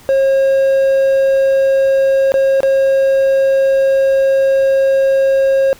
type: tone with dropouts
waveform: triangle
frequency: 540 Hz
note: C#5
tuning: 45 cents flat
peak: -7 dBFS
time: 0.09-5.73 s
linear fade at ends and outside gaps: 0 ms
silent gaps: 2.32-2.341 / 2.605-2.632 s
effects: pink hiss -42 dBFS RMS until 5.79 s